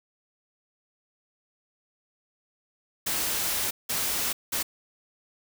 white noise bursts at uneven times, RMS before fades -28 dBFS, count 3, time 3.06-3.71 / 3.89-4.33 / 4.52-4.63 s, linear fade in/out 10 ms, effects none

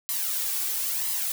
blue noise with flanger, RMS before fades -28 dBFS, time 0.09-1.32 s, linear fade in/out 0 ms, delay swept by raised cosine 0.98 to 2.68 ms, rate 1 Hz, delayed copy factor +0.7, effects none

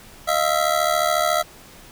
25% pulse ring-modulated tone, 659.3 Hz, E5, in tune, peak -11 dBFS, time 0.27-1.43 s, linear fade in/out 20 ms, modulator 37 Hz, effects pink hiss -45 dBFS RMS until 1.91 s

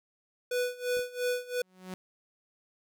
square tone with tremolo, 493.9 Hz, B4, in tune, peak -27 dBFS, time 0.51-1.62 s, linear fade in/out 5 ms, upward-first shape sine, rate 2.9 Hz, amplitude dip 90%
clicks, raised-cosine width 2 ms, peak -37 dBFS, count 2, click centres 0.97 / 0.992 s
sawtooth tone with exponential growth, 185 Hz, F#3, in tune, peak -31 dBFS, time 1.61-1.94 s, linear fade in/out 0 ms, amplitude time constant 70 ms
effects none

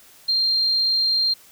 sine tone, 4186 Hz, C8, in tune, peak -17 dBFS, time 0.28-1.34 s, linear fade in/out 10 ms, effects white hiss -50 dBFS RMS until 1.51 s

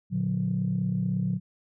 sine chord, Bb augmented, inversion none, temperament just, 116.54 / 145.68 / 182.1 Hz, Bb2 / D3 / F#3, 0 / -14 / -27 cents, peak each -30 / -30 / -26 dBFS, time 0.1-1.4 s, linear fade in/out 50 ms, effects tanh soft clip ceiling -17 dBFS

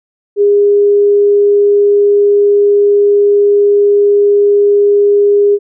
sine tone, 407.8 Hz, G#4, 32 cents flat, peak -5 dBFS, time 0.36-5.59 s, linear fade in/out 50 ms, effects none

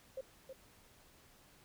sine tone with echo, 528 Hz, C5, 16 cents sharp, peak -39 dBFS, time 0.17-0.21 s, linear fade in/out 5 ms, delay 320 ms, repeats 1, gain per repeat -7 dB, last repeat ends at 0.53 s, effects pink hiss -64 dBFS RMS until 1.64 s

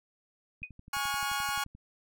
click train, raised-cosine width 5 ms, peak -37 dBFS, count 14, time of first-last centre 0.62-1.75 s, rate 11.5 Hz
sine tone with exponential decay, 2491 Hz, D#7, 1 cent sharp, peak -31 dBFS, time 0.63-0.71 s, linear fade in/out 2 ms, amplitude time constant 16 ms
sawtooth chord, Db major, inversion second, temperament equal with one note detuned, 830.6 / 1108.7 / 1430.4 Hz, Ab5 / Db6 / F6, 0 / 0 / +41 cents, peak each -31 dBFS, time 0.93-1.64 s, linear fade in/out 5 ms
effects none

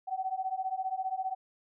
sine beating tone pair, 750 / 765 Hz, F#5 / G5, +23 / -42 cents, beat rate 15 Hz, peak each -34 / -34 dBFS, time 0.07-1.35 s, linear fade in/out 20 ms, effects none

